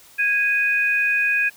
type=tone pair together; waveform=sine; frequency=1646.9 / 2489 Hz; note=G#6 / D#7; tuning=-15 / 0 cents; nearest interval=perfect fifth; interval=715 cents; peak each=-20 / -19 dBFS; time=0.18-1.5 s; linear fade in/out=20 ms; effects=white hiss -49 dBFS RMS until 1.56 s